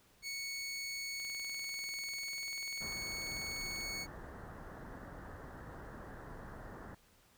20% pulse tone, 2217 Hz, C#7, in tune, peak -34 dBFS, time 0.22-4.07 s, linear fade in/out 50 ms
click train, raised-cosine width 0.3 ms, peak -39 dBFS, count 54, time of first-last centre 1.2-3.811 s, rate 20.3 Hz
pink low-pass noise, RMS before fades -49 dBFS, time 2.8-6.95 s, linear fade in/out 10 ms, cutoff 1900 Hz, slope 96 dB/octave
effects pink hiss -67 dBFS RMS until 7.37 s

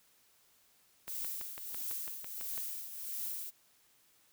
violet noise with tremolo, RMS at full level -38 dBFS, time 1.07-3.51 s, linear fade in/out 20 ms, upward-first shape triangle, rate 1.5 Hz, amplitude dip 65%
click train, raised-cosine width 0.3 ms, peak -30 dBFS, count 10, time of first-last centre 1.08-2.578 s, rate 6.01 Hz
effects white hiss -68 dBFS RMS until 4.32 s

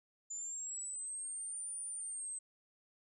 sine linear two-way sweep, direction up then down, 7040 to 9397 to 8170 Hz, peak -40 dBFS, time 0.3-2.39 s, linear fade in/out 10 ms, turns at 1.8 s, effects none

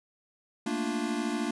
square chord, Bb major seventh, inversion third, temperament equal, 220 / 233.1 / 293.7 / 349.2 Hz, A3 / Bb3 / D4 / F4, 0 / 0 / 0 / 0 cents, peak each -37 / -34 / -34 / -37 dBFS, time 0.66-1.51 s, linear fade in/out 5 ms, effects resampled to 24000 Hz

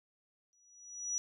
sine tone with exponential growth, 5850 Hz, F#8, 21 cents flat, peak -30 dBFS, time 0.53-1.18 s, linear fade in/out 0 ms, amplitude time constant 140 ms, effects none

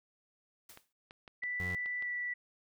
white noise with exponential decay, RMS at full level -50 dBFS, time 0.69-0.93 s, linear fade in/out 5 ms, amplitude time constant 51 ms
clicks, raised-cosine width 0.3 ms, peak -34 dBFS, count 7, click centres 0.774 / 1.109 / 1.278 / 1.436 / 1.706 / 1.86 / 2.024 s
sine tone with pitch glide, 1975.5 to 1960.7 Hz, B6 to B6, 0 to -13 cents, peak -34 dBFS, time 1.42-2.34 s, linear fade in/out 10 ms, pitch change -13 cents, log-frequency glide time 2.02-2.07 s
30% pulse tone, 90.1 Hz, F#2, 45 cents flat, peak -36 dBFS, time 1.6-1.75 s, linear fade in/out 0 ms
effects none

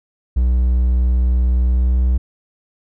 triangle tone with pitch glide, 61.74 to 62.6 Hz, B1 to B1, 0 to +24 cents, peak -10 dBFS, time 0.36-2.18 s, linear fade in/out 10 ms, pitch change +24 cents, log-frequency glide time 1.68-1.99 s, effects none

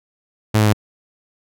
sawtooth tone with pitch steps, 108.4 / 106.48 / 104.59 Hz, A2 / G#2 / G#2, -25 / +44 / +13 cents, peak -8 dBFS, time 0.54-0.732 s, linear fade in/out 10 ms, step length 64 ms, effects none

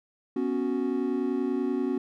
triangle chord, B suspended second, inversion none, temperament equal, 246.9 / 277.2 / 370 Hz, B3 / C#4 / F#4, 0 / 0 / 0 cents, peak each -28 / -27 / -28 dBFS, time 0.36-1.98 s, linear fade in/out 5 ms, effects none

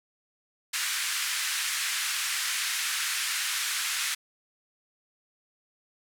pink band-pass noise, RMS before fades -30 dBFS, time 0.73-4.15 s, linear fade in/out 10 ms, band 1500 to 12000 Hz, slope 24 dB/octave, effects none

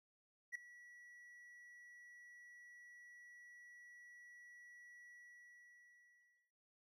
triangle tone with ADSR envelope, 1940 Hz, B6, 31 cents flat, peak -37 dBFS, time 0.52-6.52 s, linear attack 33 ms, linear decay 3 ms, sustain -19 dB, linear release 1400 ms, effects none

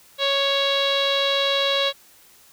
sawtooth tone with low-pass filter, 554.4 Hz, C#5, in tune, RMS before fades -21 dBFS, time 0.18-1.93 s, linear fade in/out 50 ms, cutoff 3700 Hz, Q 9.5, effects white hiss -52 dBFS RMS until 2.52 s

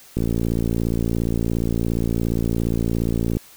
click train, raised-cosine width 3 ms, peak -9 dBFS, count 184, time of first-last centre 0.17-3.369 s, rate 57.2 Hz, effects white hiss -47 dBFS RMS until 3.56 s

